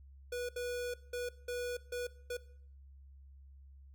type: tone bursts at uneven times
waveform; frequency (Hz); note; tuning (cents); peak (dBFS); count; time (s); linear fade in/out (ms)
square; 488.6; B4; -19; -37; 6; 0.32-0.49 / 0.56-0.94 / 1.13-1.29 / 1.48-1.77 / 1.92-2.07 / 2.3-2.37; 5
effects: noise-tail reverb RT60 0.6 s tail -19 dB re dry + added 68 Hz sine -53 dBFS peak until 3.94 s